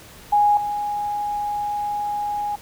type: tone with level steps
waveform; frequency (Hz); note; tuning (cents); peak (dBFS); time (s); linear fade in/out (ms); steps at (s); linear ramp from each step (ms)
sine; 827; G#5; -8; -13 / -22; 0.32-2.56; 10; 0.57; 2
effects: pink hiss -44 dBFS RMS until 2.61 s